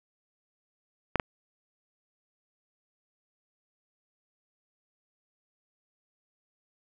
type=clicks; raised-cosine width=0.5 ms; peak=-10 dBFS; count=2; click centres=1.157 / 1.198 s; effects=none